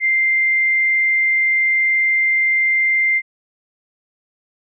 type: tone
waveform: sine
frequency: 2093 Hz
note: C7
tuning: in tune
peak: -13 dBFS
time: 0-3.22 s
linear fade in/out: 50 ms
effects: none